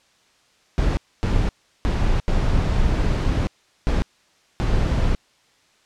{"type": "noise bursts at uneven times", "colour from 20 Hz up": "brown", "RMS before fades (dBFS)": -19, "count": 6, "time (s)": [[0.78, 0.97], [1.23, 1.49], [1.85, 2.2], [2.28, 3.47], [3.87, 4.02], [4.6, 5.15]], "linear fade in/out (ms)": 0, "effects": ["white hiss -59 dBFS RMS until 5.85 s", "low-pass 6000 Hz 12 dB/octave"]}